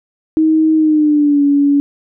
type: tone with pitch glide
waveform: sine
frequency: 315.6 to 284.4 Hz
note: D#4 to C#4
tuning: +25 to +45 cents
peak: -8 dBFS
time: 0.37-1.8 s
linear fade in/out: 0 ms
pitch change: -180 cents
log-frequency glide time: 0.75-1.43 s
effects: none